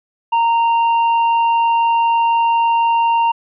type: tone with hard clipping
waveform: triangle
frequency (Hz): 926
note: A#5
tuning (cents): -12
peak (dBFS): -13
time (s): 0.32-3.32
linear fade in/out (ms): 10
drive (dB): 8
effects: resampled to 11025 Hz